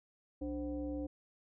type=tone with frequency modulation; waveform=sine; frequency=294.2 Hz; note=D4; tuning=3 cents sharp; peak=-36 dBFS; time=0.41-1.07 s; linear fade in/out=10 ms; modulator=230 Hz; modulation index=0.92; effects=none